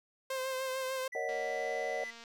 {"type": "tone with vibrato", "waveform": "sawtooth", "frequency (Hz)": 523.3, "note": "C5", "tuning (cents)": 0, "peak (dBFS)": -30, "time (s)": [0.3, 1.08], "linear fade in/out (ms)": 5, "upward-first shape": "triangle", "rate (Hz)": 6.7, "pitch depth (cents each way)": 32}
{"type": "tone with pitch glide", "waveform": "triangle", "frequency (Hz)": [1975.5, 1998.5], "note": ["B6", "B6"], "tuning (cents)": [0, 20], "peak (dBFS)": -38, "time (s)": [1.12, 2.11], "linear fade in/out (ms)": 10, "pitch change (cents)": 20, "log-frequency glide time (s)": [1.31, 1.72]}
{"type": "chord", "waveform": "sine", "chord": "D# minor seventh", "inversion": "second", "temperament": "equal", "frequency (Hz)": [466.2, 554.4, 622.3, 740], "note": ["A#4", "C#5", "D#5", "F#5"], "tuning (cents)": [0, 0, 0, 0], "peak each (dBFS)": -39, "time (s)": [1.15, 2.04], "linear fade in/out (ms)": 2}
{"type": "click train", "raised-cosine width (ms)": 0.2, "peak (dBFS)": -34, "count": 221, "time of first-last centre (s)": [1.29, 2.238], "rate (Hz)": 232}
{"effects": []}